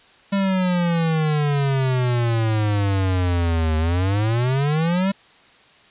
square exponential two-way sweep, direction down then up, 199.8 to 77.78 to 199.8 Hz, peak -18 dBFS, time 0.32-5.12 s, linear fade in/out 10 ms, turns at 3.77 s, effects white hiss -51 dBFS RMS until 5.9 s + resampled to 8000 Hz

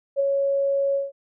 sine tone with ADSR envelope, 554.4 Hz, C#5, in tune, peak -16 dBFS, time 0.16-1.12 s, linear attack 38 ms, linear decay 11 ms, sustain -3 dB, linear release 170 ms, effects none

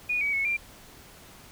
sine tone with pitch steps, 2457 / 2271 / 2198 / 2376 Hz, D#7 / C#7 / C#7 / D7, -22 / +41 / -15 / +20 cents, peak -24 dBFS, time 0.09-0.57 s, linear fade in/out 10 ms, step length 120 ms, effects pink hiss -50 dBFS RMS until 1.51 s

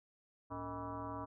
sine tone with frequency modulation, 630 Hz, D#5, 21 cents sharp, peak -40 dBFS, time 0.5-1.26 s, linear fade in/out 20 ms, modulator 174 Hz, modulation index 3.3, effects none

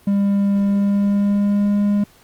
triangle tone with pitch glide, 200 to 204.4 Hz, G3 to G#3, +35 to -27 cents, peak -12 dBFS, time 0.07-2.04 s, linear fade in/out 5 ms, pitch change +38 cents, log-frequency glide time 0.63-1.81 s, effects pink hiss -51 dBFS RMS until 2.23 s + Opus 32 kbps

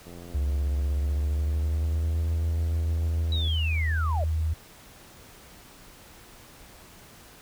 click train, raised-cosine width 2 ms, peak -31 dBFS, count 295, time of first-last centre 0.07-3.473 s, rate 86.4 Hz
sine tone with pitch glide, 70 to 79.49 Hz, C#2 to D#2, +18 to +38 cents, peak -23 dBFS, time 0.34-4.54 s, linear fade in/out 10 ms, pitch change +220 cents, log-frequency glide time 0.83-2.28 s
sine linear sweep, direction down, 3926 to 554.4 Hz, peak -30 dBFS, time 3.32-4.24 s, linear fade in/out 2 ms
effects pink hiss -50 dBFS RMS until 7.41 s

